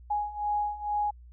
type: beating tone pair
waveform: sine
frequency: 830 / 832.2 Hz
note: G#5 / G#5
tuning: -1 / +3 cents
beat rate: 2.2 Hz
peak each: -32 / -29 dBFS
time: 0.1-1.11 s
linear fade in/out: 10 ms
effects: added 60 Hz sine -47 dBFS peak until 1.32 s